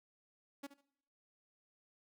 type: tone with echo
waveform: sawtooth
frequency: 280.7 Hz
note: C#4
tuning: 22 cents sharp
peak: -39 dBFS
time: 0.63-0.67 s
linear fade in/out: 10 ms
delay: 72 ms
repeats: 2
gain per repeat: -13 dB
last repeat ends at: 0.814 s
effects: noise-tail reverb RT60 0.7 s tail -21 dB re dry